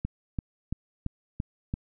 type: click train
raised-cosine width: 5 ms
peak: -17 dBFS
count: 6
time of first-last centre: 0.05-1.739 s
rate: 2.96 Hz
effects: none